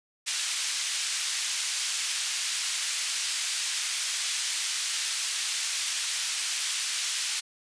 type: band-pass noise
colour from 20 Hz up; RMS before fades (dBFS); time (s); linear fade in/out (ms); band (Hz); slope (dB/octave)
white; -30; 0.26-7.41; 20; 2100 to 7800; 12
effects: resampled to 22050 Hz